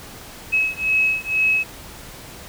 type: beating tone pair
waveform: sine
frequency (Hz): 2568 / 2570.1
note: E7 / E7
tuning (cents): -46 / -45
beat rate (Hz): 2.1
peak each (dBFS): -20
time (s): 0.52-1.64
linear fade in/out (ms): 20
effects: pink hiss -39 dBFS RMS until 2.48 s